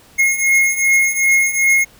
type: beating tone pair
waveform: square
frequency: 2154 / 2156.6 Hz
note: C7 / C#7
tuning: +50 / -48 cents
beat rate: 2.6 Hz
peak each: -18 / -14 dBFS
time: 0.18-1.85 s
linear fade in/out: 20 ms
effects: pink hiss -47 dBFS RMS until 1.99 s